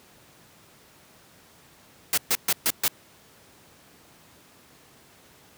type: noise bursts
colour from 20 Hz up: white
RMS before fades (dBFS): -22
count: 5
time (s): 2.13-2.88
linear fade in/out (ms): 2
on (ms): 46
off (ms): 130
effects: pink hiss -54 dBFS RMS until 5.57 s + high-pass 100 Hz 12 dB/octave